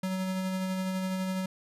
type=tone with tremolo; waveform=square; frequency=187.6 Hz; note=F#3; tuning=24 cents sharp; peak=-29 dBFS; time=0.03-1.46 s; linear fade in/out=5 ms; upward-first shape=sine; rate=12 Hz; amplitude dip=25%; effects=resampled to 32000 Hz